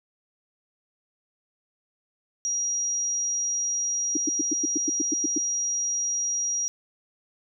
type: tone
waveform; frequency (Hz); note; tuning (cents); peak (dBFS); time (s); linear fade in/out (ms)
sine; 5730; F8; +44; -24; 2.45-6.68; 0
type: tone bursts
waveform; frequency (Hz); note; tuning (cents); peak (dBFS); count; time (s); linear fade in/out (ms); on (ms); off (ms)
sine; 305.1; D#4; -34; -22; 11; 4.15-5.381; 5; 21; 100
effects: none